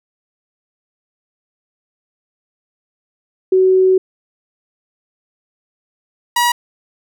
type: tone pair in turn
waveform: sine / sawtooth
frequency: 375 / 961.5 Hz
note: F#4 / B5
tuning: +23 / -47 cents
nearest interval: octave + major third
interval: 1630 cents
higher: second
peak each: -8 dBFS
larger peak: neither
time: 3.52-3.98 / 6.36-6.52 s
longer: first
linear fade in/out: 5 ms
effects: none